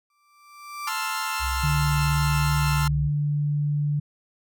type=tone with exponential growth; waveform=35% pulse; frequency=1173 Hz; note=D6; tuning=2 cents flat; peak=-26 dBFS; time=0.1-0.89 s; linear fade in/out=2 ms; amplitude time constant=170 ms
type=chord; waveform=sawtooth; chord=F major seventh; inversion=first; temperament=equal; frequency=880 / 1046.5 / 1318.5 / 1396.9 Hz; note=A5 / C6 / E6 / F6; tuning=0 / 0 / 0 / 0 cents; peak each=-28 dBFS; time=0.87-2.88 s; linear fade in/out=5 ms
type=tone with vibrato; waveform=sine; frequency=65.41 Hz; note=C2; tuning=in tune; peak=-26 dBFS; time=1.39-3.11 s; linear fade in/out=50 ms; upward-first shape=triangle; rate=2.7 Hz; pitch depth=11 cents each way
type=tone; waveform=sine; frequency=146.7 Hz; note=D3; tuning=2 cents flat; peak=-21 dBFS; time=1.63-4 s; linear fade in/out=10 ms
effects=none